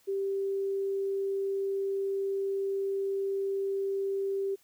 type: tone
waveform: sine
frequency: 392 Hz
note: G4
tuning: in tune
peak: -28 dBFS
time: 0.07-4.56 s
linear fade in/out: 20 ms
effects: white hiss -65 dBFS RMS until 4.63 s

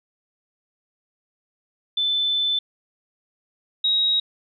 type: tone pair in turn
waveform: sine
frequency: 3520 / 3802 Hz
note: A7 / A#7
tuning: 0 / +33 cents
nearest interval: minor second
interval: 133 cents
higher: second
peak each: -19 / -17 dBFS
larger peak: second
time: 1.97-2.59 / 3.84-4.2 s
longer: first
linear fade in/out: 5 ms
effects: none

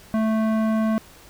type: tone with low-pass filter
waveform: square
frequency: 220 Hz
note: A3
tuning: in tune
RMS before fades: -21 dBFS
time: 0.14-0.98 s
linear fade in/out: 0 ms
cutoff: 1300 Hz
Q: 0.88
effects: pink hiss -48 dBFS RMS until 1.29 s

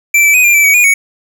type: tone with pitch steps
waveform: square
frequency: 2338 / 2316 / 2499 / 2393 / 2323 / 2262 / 2442 / 2230 Hz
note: D7 / D7 / D#7 / D7 / D7 / C#7 / D#7 / C#7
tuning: -8 / -25 / +7 / +32 / -20 / +34 / -33 / +10 cents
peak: -6 dBFS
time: 0.14-0.94 s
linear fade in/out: 5 ms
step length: 100 ms
effects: none

